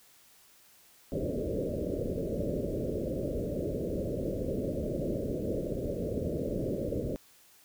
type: low-pass noise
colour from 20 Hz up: white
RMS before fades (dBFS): -33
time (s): 1.12-7.16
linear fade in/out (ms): 0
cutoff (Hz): 600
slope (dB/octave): 96
effects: white hiss -60 dBFS RMS until 7.64 s